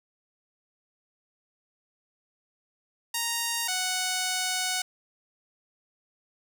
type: tone pair in turn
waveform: 5% pulse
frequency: 932.3 / 740 Hz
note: A#5 / F#5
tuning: 0 / 0 cents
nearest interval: major third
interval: 400 cents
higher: first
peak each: -15 dBFS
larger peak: neither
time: 3.14-3.68 / 3.68-4.82 s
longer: second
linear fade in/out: 5 ms
effects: none